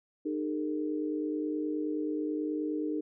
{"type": "tone cluster", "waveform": "sine", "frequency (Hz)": [305.4, 406.3, 455.7], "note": ["D#4", "G#4", "A#4"], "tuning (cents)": [-32, -38, -39], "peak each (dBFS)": [-31, -38, -38], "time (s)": [0.25, 3.01], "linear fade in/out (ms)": 10, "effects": []}